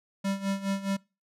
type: tone with tremolo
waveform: square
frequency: 196 Hz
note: G3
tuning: in tune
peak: -26 dBFS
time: 0.24-0.97 s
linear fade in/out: 10 ms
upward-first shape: sine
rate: 4.8 Hz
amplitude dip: 80%
effects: noise-tail reverb RT60 0.3 s tail -25 dB re dry + low-pass 11000 Hz 12 dB/octave